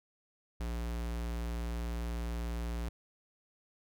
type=tone; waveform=square; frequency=58.27 Hz; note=A#1; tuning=in tune; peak=-35 dBFS; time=0.6-2.89 s; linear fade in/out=5 ms; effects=none